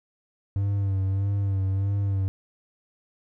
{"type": "tone with vibrato", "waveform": "triangle", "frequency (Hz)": 98, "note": "G2", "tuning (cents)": 0, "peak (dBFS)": -20, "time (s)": [0.56, 2.28], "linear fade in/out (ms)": 0, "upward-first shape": "sine", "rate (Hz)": 1.6, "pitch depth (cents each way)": 43, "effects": []}